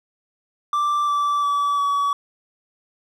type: tone with pitch steps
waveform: triangle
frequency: 1174.7 / 1161.9 / 1149.2 / 1136.7 Hz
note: D6 / D6 / D6 / C#6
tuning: 0 / -19 / -38 / +43 cents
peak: -16 dBFS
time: 0.73-2.13 s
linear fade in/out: 2 ms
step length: 350 ms
effects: none